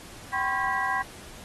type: tone cluster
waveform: sine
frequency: 774 / 1017 / 1091 / 1616 / 1938 Hz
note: G5 / C6 / C#6 / G#6 / B6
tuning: -22 / -50 / -28 / -48 / -33 cents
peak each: -31 dBFS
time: 0.32-1.03 s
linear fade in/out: 20 ms
effects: pink hiss -46 dBFS RMS until 1.44 s + AAC 32 kbps